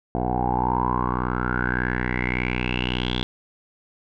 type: tone with low-pass filter sweep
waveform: 10% pulse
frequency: 61.74 Hz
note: B1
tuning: in tune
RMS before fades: -24 dBFS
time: 0.15-3.23 s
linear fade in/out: 0 ms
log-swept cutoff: 680 to 3500 Hz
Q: 9.1
effects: none